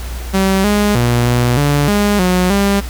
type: tone with pitch steps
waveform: sawtooth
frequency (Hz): 192 / 206.8 / 120.2 / 121.8 / 144.5 / 205.4 / 181.7 / 199.5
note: G3 / G#3 / B2 / B2 / D3 / G#3 / F#3 / G3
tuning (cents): -36 / -7 / -46 / -24 / -28 / -19 / -31 / +31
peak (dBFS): -7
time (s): 0.33-2.81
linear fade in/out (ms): 20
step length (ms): 310
effects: added 60 Hz sine -22 dBFS peak until 2.89 s + pink hiss -32 dBFS RMS until 2.89 s